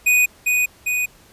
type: tone with echo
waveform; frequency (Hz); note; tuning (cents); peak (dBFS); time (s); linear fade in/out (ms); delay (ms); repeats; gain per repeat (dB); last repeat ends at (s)
square; 2483; D#7; -4; -13; 0.06-0.26; 10; 400; 2; -3; 1.06
effects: pink hiss -50 dBFS RMS until 1.32 s + resampled to 32000 Hz